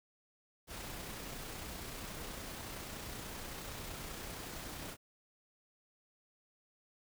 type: noise with amplitude modulation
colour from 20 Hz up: pink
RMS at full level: -44 dBFS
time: 0.67-4.97 s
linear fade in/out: 50 ms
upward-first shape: sine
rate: 30.6 Hz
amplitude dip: 25%
effects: none